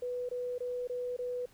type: tone bursts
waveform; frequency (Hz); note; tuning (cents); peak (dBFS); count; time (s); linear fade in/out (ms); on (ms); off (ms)
sine; 493.9; B4; 0; -33; 5; 0.02-1.458; 5; 270; 22
effects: pink hiss -63 dBFS RMS until 1.53 s